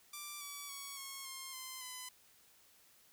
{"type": "tone with pitch steps", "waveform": "5% pulse", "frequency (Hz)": [1174.7, 1145.9, 1117.8, 1090.4, 1063.6, 1037.5, 1012.1], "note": ["D6", "D6", "C#6", "C#6", "C6", "C6", "B5"], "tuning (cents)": [0, -43, 14, -29, 28, -15, 42], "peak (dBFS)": -33, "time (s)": [0.13, 2.09], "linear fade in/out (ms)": 5, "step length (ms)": 280, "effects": ["white hiss -66 dBFS RMS until 3.12 s"]}